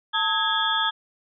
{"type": "tone cluster", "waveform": "sine", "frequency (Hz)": [892, 1274, 1653, 3253, 3462], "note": ["A5", "D#6", "G#6", "G#7", "A7"], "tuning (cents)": [23, 41, -9, -37, -29], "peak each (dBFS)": -27, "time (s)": [0.13, 0.91], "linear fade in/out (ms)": 20, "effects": []}